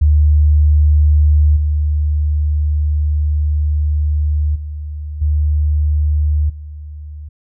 sine tone with level steps, 75 Hz, D2, 37 cents sharp, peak -7 / -12 / -22 / -11 / -27 dBFS, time 0.01-7.29 s, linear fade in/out 10 ms, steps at 1.56 / 4.55 / 5.21 / 6.49 s, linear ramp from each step 10 ms, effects none

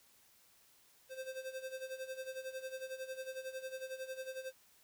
square tone with tremolo, 523 Hz, C5, 1 cent flat, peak -40 dBFS, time 1.09-4.53 s, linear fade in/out 50 ms, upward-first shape sine, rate 11 Hz, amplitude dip 75%, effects white hiss -67 dBFS RMS until 4.83 s

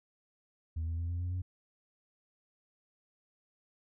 sine tone with pitch steps, 80.8 / 82.74 / 84.72 / 86.75 / 88.83 / 90.96 Hz, E2 / E2 / E2 / F2 / F2 / F#2, -34 / +7 / +48 / -11 / +30 / -29 cents, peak -30 dBFS, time 0.76-1.42 s, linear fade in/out 10 ms, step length 110 ms, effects tanh soft clip ceiling -31 dBFS

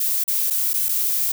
violet noise with dropouts, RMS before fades -21 dBFS, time 0-1.32 s, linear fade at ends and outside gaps 5 ms, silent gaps 0.239-0.278 / 0.502-0.506 / 0.734-0.739 / 0.886-0.89 s, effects none

